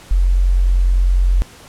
sine tone, 44.93 Hz, F1, 50 cents sharp, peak -10 dBFS, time 0.11-1.42 s, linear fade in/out 0 ms, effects pink hiss -41 dBFS RMS until 1.68 s + low-pass 11000 Hz 12 dB/octave

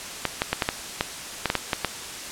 clicks, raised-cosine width 0.3 ms, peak -5 dBFS, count 11, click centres 0.253 / 0.419 / 0.53 / 0.622 / 0.689 / 1.009 / 1.457 / 1.501 / 1.553 / 1.732 / 1.847 s, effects white hiss -35 dBFS RMS until 2.31 s + low-pass 9000 Hz 12 dB/octave

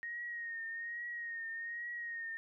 sine tone with vibrato, 1864.7 Hz, A#6, in tune, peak -39 dBFS, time 0.03-2.37 s, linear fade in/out 0 ms, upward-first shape triangle, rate 1.2 Hz, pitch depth 49 cents each way, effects none

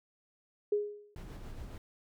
sine tone with exponential decay, 414.5 Hz, G#4, 3 cents flat, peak -24 dBFS, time 0.72-1.15 s, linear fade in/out 5 ms, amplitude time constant 93 ms
brown noise with tremolo, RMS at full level -43 dBFS, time 1.16-1.78 s, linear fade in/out 2 ms, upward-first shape sine, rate 7.2 Hz, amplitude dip 35%
effects none

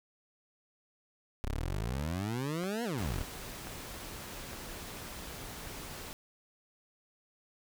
20% pulse exponential two-way sweep, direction up then down, 31.42 to 246.1 to 31.42 Hz, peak -28 dBFS, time 1.44-3.23 s, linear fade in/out 0 ms, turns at 2.84 s
clicks, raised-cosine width 0.5 ms, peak -29 dBFS, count 3, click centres 2.637 / 3.671 / 4.532 s
pink noise, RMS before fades -44 dBFS, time 2.98-6.13 s, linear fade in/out 0 ms
effects none

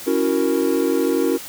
triangle chord, F# dominant seventh, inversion second, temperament equal, 277.2 / 329.6 / 370 / 466.2 Hz, C#4 / E4 / F#4 / A#4, 0 / 0 / 0 / 0 cents, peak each -20 dBFS, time 0.06-1.38 s, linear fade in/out 20 ms, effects white hiss -35 dBFS RMS until 1.48 s

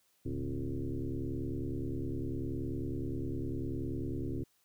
sine tone with frequency modulation, 125.4 Hz, B2, 27 cents sharp, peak -33 dBFS, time 0.25-4.44 s, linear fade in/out 10 ms, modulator 70 Hz, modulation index 3.6, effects white hiss -72 dBFS RMS until 4.64 s

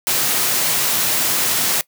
white high-pass noise, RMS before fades -18 dBFS, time 0.07-1.81 s, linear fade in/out 0 ms, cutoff 100 Hz, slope 48 dB/octave, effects noise-tail reverb RT60 0.1 s tail -21 dB re dry

